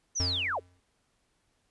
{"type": "linear sweep", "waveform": "sine", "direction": "down", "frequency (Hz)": [6240, 340], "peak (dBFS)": -28, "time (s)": [0.15, 0.6], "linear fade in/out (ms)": 20}
{"type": "tone with exponential decay", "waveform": "square", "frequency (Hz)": 89.8, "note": "F2", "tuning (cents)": 49, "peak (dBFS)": -28, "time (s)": [0.2, 0.8], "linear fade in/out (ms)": 0, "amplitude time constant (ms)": 130}
{"effects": ["pink hiss -73 dBFS RMS until 1.7 s", "resampled to 24000 Hz"]}